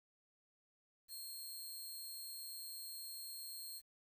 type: tone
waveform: 15% pulse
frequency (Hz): 4233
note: C8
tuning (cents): +19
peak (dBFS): -40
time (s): 1.08-3.82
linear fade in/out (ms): 50
effects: 11-bit